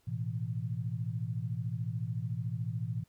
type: chord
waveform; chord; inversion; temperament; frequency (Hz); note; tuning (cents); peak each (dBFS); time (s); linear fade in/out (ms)
sine; A suspended second; none; just; 110 / 123.75 / 165; A2 / B2 / E3; 0 / +4 / +2; -36 / -36 / -39; 0.07-3.04; 10
effects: pink hiss -71 dBFS RMS until 3.08 s